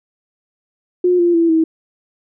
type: tone with pitch steps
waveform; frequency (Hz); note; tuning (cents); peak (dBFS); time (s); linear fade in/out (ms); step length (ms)
sine; 358.8 / 346.2 / 334 / 322.2; F4 / F4 / E4 / E4; +47 / -15 / +23 / -39; -10; 1.04-1.64; 5; 150
effects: none